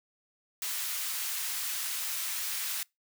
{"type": "high-pass noise", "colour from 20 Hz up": "white", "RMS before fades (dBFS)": -34, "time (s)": [0.62, 2.83], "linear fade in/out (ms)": 2, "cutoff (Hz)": 1300, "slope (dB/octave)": 12, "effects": ["noise-tail reverb RT60 0.2 s tail -25 dB re dry"]}